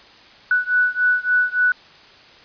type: beating tone pair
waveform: sine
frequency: 1480 / 1483.5 Hz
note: F#6 / F#6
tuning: 0 / +4 cents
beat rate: 3.5 Hz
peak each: -18 / -19 dBFS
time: 0.51-1.72 s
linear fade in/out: 2 ms
effects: white hiss -46 dBFS RMS until 2.44 s + resampled to 11025 Hz